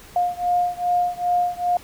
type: beating tone pair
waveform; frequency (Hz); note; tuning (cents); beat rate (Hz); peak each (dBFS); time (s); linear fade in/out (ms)
sine; 709 / 711.5; F5 / F5; +26 / +32; 2.5; -21 / -22; 0.16-1.77; 2
effects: pink hiss -45 dBFS RMS until 1.83 s